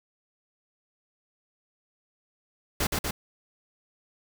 pink noise with echo, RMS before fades -26 dBFS, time 2.8-2.87 s, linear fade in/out 5 ms, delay 120 ms, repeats 2, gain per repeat -2 dB, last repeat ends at 3.11 s, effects none

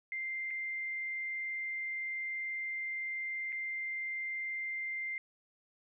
sine tone with dropouts, 2093 Hz, C7, in tune, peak -35 dBFS, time 0.12-5.18 s, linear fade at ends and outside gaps 1 ms, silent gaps 0.506-0.509 / 3.522-3.526 s, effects none

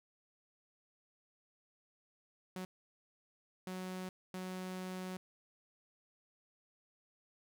sawtooth tone bursts at uneven times, 185 Hz, F#3, in tune, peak -37 dBFS, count 3, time 2.56-2.65 / 3.67-4.09 / 4.34-5.17 s, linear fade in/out 2 ms, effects none

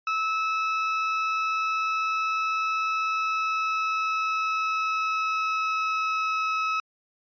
30% pulse tone with pitch glide, 1302 to 1290 Hz, E6 to E6, -22 to -38 cents, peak -21 dBFS, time 0.07-6.8 s, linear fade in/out 2 ms, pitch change -16 cents, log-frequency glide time 2.94-6.56 s, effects resampled to 11025 Hz

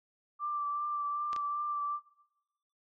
sine tone with vibrato, 1174.7 Hz, D6, in tune, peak -31 dBFS, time 0.39-2 s, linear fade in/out 50 ms, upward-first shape triangle, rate 2.6 Hz, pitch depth 22 cents each way
clicks, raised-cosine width 0.2 ms, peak -25 dBFS, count 2, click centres 1.331 / 1.363 s
effects noise-tail reverb RT60 1.0 s tail -22 dB re dry + MP3 48 kbps

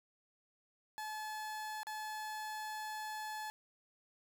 30% pulse tone with dropouts, 860 Hz, A5, 40 cents flat, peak -38 dBFS, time 0.98-3.5 s, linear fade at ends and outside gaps 0 ms, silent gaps 1.832-1.869 s, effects none

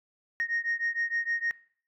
sine beating tone pair, 1858 / 1864.5 Hz, A#6 / A#6, -6 / 0 cents, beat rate 6.5 Hz, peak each -29 / -30 dBFS, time 0.4-1.51 s, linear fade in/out 0 ms, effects noise-tail reverb RT60 0.5 s tail -20 dB re dry + tanh soft clip ceiling -22 dBFS

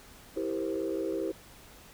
sine chord, C dominant seventh, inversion first, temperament just, 327 / 392.4 / 470.9 / 523.3 Hz, E4 / G4 / Bb4 / C5, -14 / +2 / +18 / 0 cents, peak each -33 / -33 / -37 / -36 dBFS, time 0.36-1.32 s, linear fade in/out 10 ms, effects tanh soft clip ceiling -22 dBFS + pink hiss -53 dBFS RMS until 1.93 s

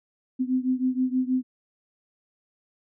sine beating tone pair, 254.1 / 260.4 Hz, B3 / C4, +49 / -8 cents, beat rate 6.3 Hz, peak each -24 / -26 dBFS, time 0.39-1.43 s, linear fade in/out 20 ms, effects none

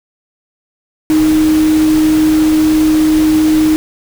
sine tone in noise, 311.2 Hz, D#4, in tune, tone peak -7 dBFS, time 1.1-3.76 s, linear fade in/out 0 ms, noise pink, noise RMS -23 dBFS, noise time 1.1-3.76 s, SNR +13 dB, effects none

